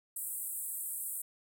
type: band-pass noise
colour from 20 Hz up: pink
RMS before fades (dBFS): -39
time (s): 0.16-1.22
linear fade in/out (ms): 5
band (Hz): 8000 to 16000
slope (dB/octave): 96
effects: none